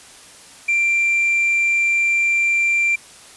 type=tone with tanh clipping; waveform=triangle; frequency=2363 Hz; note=D7; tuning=10 cents sharp; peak=-15 dBFS; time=0.68-2.96 s; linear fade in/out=10 ms; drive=6 dB; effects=white hiss -43 dBFS RMS until 3.36 s + resampled to 24000 Hz